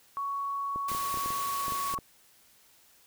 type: tone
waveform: sine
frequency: 1116 Hz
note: C#6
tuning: 11 cents sharp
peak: -30 dBFS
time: 0.17-1.98 s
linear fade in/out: 0 ms
type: clicks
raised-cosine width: 2 ms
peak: -28 dBFS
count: 11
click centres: 0.76 / 0.917 / 0.949 / 1.142 / 1.173 / 1.26 / 1.305 / 1.682 / 1.722 / 1.939 / 1.988 s
type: noise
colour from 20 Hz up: white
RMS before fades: -38 dBFS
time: 0.88-1.95 s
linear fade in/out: 5 ms
effects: white hiss -61 dBFS RMS until 3.06 s